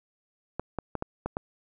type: clicks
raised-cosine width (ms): 1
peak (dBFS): -16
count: 6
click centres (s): 0.596 / 0.787 / 0.953 / 1.024 / 1.26 / 1.369
effects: none